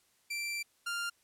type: tone pair in turn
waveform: sawtooth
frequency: 2349 / 1396.7 Hz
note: D7 / F6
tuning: 0 / 0 cents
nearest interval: major sixth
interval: 900 cents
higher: first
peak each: -31 / -30 dBFS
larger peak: second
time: 0.3-0.63 / 0.86-1.1 s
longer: first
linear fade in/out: 10 ms
effects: white hiss -70 dBFS RMS until 1.23 s + low-pass 12000 Hz 12 dB/octave